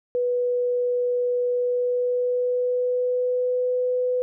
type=tone with pitch glide; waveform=sine; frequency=491.3 to 500.2 Hz; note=B4 to B4; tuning=-9 to +22 cents; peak=-20 dBFS; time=0.15-4.22 s; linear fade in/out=0 ms; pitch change=+31 cents; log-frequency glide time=1.48-3.74 s; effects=none